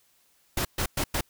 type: noise bursts at uneven times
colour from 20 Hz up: pink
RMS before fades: -27 dBFS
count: 4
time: 0.57-0.65 / 0.78-0.86 / 0.97-1.04 / 1.14-1.21 s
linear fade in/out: 5 ms
effects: white hiss -65 dBFS RMS until 1.29 s